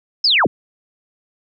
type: linear sweep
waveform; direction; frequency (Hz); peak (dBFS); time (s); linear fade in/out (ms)
sine; down; 5350 to 57.5; -11; 0.24-0.47; 5
effects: none